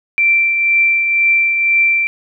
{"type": "tone with tremolo", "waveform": "sine", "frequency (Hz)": 2349, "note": "D7", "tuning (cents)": 0, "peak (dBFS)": -8, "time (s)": [0.18, 2.07], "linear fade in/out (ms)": 0, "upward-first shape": "triangle", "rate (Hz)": 2, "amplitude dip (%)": 45, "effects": []}